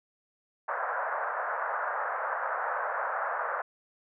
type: band-pass noise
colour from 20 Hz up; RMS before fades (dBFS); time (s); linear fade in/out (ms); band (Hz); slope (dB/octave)
white; -32; 0.68-3.62; 5; 530 to 1600; 48
effects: none